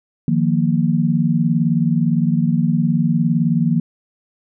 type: chord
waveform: sine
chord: Eb suspended second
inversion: none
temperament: just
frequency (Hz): 155.56 / 175.01 / 233.3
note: Eb3 / F3 / Bb3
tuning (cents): 0 / +4 / +2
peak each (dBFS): -18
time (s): 0.28-3.8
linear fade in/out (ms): 2
effects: none